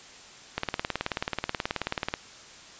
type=click train; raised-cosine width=0.3 ms; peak=-11 dBFS; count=30; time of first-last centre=0.58-2.139 s; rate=18.6 Hz; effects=white hiss -48 dBFS RMS until 2.79 s + resampled to 16000 Hz